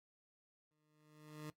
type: tone with exponential growth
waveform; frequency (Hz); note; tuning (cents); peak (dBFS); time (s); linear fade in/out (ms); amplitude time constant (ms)
20% pulse; 152.2; D#3; -38; -39; 0.71-1.5; 2; 170
effects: noise-tail reverb RT60 0.1 s tail -17 dB re dry + AAC 64 kbps